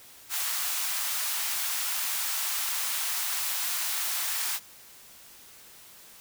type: high-pass noise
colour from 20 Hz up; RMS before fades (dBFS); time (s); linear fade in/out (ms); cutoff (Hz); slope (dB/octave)
white; -30; 0.29-4.6; 50; 800; 24
effects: white hiss -51 dBFS RMS until 6.2 s